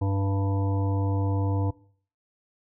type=harmonic tone; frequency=98.1 Hz; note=G2; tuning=2 cents sharp; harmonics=1 / 3 / 5 / 7 / 9 / 10; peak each=-23 / -31 / -36 / -41 / -39 / -42 dBFS; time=0.01-1.71 s; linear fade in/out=10 ms; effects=noise-tail reverb RT60 0.5 s tail -20 dB re dry